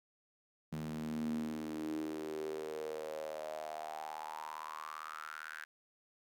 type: tone with high-pass filter sweep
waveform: sawtooth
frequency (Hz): 77.6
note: D#2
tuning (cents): -4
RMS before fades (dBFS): -42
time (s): 0.72-5.65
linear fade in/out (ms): 10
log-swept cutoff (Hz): 180 to 1600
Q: 7.9
effects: none